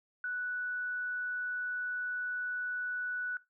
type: tone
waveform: sine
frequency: 1480 Hz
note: F#6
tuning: in tune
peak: -33 dBFS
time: 0.24-3.37 s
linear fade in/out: 2 ms
effects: noise-tail reverb RT60 0.2 s tail -18 dB re dry